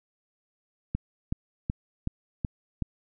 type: click train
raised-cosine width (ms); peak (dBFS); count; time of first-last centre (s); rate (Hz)
5; -15; 6; 0.95-2.823; 2.67
effects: none